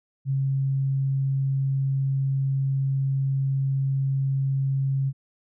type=tone; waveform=sine; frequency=135.8 Hz; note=C#3; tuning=35 cents flat; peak=-21 dBFS; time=0.25-5.13 s; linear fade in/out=50 ms; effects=none